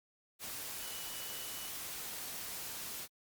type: tone in noise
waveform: sine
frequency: 2958 Hz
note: F#7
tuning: 1 cent flat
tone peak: -51 dBFS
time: 0.79-1.71 s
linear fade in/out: 50 ms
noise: white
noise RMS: -43 dBFS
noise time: 0.39-3.08 s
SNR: -11 dB
effects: Opus 48 kbps